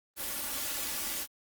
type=noise with comb filter; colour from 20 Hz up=white; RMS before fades=-35 dBFS; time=0.16-1.27 s; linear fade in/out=50 ms; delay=3.5 ms; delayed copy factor=+0.65; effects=Opus 24 kbps